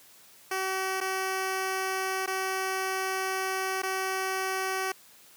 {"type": "tone with dropouts", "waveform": "10% pulse", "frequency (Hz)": 380, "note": "F#4", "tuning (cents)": 46, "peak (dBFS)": -20, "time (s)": [0.51, 4.92], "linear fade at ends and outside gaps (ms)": 5, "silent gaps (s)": [[1.005, 1.011], [2.262, 2.275], [3.82, 3.832]], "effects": ["white hiss -55 dBFS RMS until 5.36 s", "high-pass 100 Hz 12 dB/octave"]}